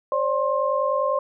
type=tone cluster; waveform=sine; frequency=534 / 584 / 1060 Hz; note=C5 / D5 / C6; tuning=+35 / -10 / +22 cents; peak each=-24 dBFS; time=0.12-1.19 s; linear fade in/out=2 ms; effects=none